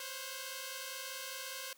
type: tone cluster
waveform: 5% pulse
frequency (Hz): 515 / 540 / 1444 / 1562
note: C5 / C#5 / F#6 / G6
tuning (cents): -28 / -45 / -43 / -7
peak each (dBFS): -35 / -34 / -38 / -37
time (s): 0-1.73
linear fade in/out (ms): 2
effects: white hiss -64 dBFS RMS until 1.77 s + high-pass 200 Hz 12 dB/octave